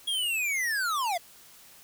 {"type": "linear sweep", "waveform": "square", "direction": "down", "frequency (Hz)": [3322, 650], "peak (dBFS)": -27, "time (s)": [0.07, 1.18], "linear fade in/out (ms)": 10, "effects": ["white hiss -53 dBFS RMS until 1.83 s"]}